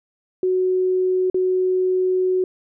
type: tone with dropouts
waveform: sine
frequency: 370 Hz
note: F#4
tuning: in tune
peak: -16 dBFS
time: 0.43-2.44 s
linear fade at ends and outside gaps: 2 ms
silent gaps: 1.3-1.344 s
effects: none